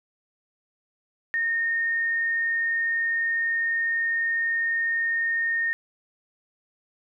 sine tone, 1838 Hz, A#6, 25 cents flat, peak -22 dBFS, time 1.34-5.73 s, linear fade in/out 0 ms, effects none

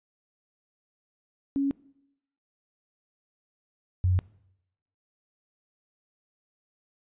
sine tone pair in turn, 277.2 / 91.26 Hz, C#4 / F#2, 0 / -23 cents, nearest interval octave + perfect fifth, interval 1923 cents, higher first, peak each -23 / -20 dBFS, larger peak second, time 1.56-1.71 / 4.04-4.19 s, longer neither, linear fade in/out 0 ms, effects noise-tail reverb RT60 0.8 s tail -21 dB re dry + resampled to 8000 Hz

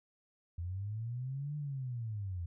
sine linear two-way sweep, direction up then down, 82.9 to 150 to 82.9 Hz, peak -36 dBFS, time 0.58-2.46 s, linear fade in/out 5 ms, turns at 1.56 s, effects none

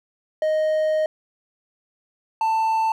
triangle tone pair in turn, 622.3 / 888.3 Hz, D#5 / A5, 0 / +16 cents, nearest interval tritone, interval 616 cents, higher second, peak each -16 / -16 dBFS, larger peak neither, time 0.42-1.06 / 2.41-2.92 s, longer first, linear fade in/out 2 ms, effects none

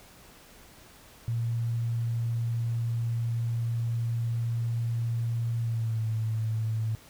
sine tone with pitch glide, 116.54 to 110.96 Hz, A#2 to A2, 0 to +15 cents, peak -26 dBFS, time 1.28-6.95 s, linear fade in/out 0 ms, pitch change -85 cents, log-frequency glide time 5.59-6.04 s, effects pink hiss -53 dBFS RMS until 7.09 s

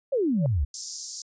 sine exponential sweep, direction down, 580 to 62.3 Hz, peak -21 dBFS, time 0.12-0.65 s, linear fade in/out 10 ms
sine tone with exponential growth, 569 Hz, C#5, 45 cents sharp, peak -24 dBFS, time 0.33-0.46 s, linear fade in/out 1 ms, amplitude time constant 27 ms
pink high-pass noise, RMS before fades -32 dBFS, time 0.74-1.22 s, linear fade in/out 2 ms, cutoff 4900 Hz, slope 48 dB/octave
effects resampled to 16000 Hz

